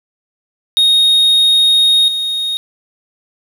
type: tone with level steps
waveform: triangle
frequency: 3727 Hz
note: A#7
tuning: 1 cent flat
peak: -6 / -14 dBFS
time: 0.77-2.57 s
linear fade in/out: 0 ms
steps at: 2.08 s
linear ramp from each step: 2 ms
effects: 7-bit